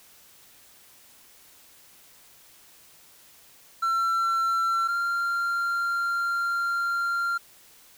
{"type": "tone pair in turn", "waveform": "triangle", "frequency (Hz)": [1351, 1385.8], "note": ["E6", "F6"], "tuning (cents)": [42, -14], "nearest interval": "unison", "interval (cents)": 44, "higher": "second", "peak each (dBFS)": [-20, -22], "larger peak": "first", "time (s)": [[3.82, 4.88], [4.88, 7.38]], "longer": "second", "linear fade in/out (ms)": 10, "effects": ["white hiss -54 dBFS RMS until 7.97 s"]}